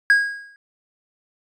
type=tone with exponential decay; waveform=triangle; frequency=1640 Hz; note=G#6; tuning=22 cents flat; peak=-7 dBFS; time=0.1-0.56 s; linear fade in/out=1 ms; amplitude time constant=99 ms; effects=resampled to 24000 Hz